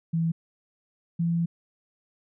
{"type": "tone pair in turn", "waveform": "sine", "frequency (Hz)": [164.81, 168.66], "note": ["E3", "E3"], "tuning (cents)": [0, 40], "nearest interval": "unison", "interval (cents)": 40, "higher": "second", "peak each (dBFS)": -22, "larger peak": "neither", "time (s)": [[0.13, 0.32], [1.19, 1.46]], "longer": "second", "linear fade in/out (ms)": 10, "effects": []}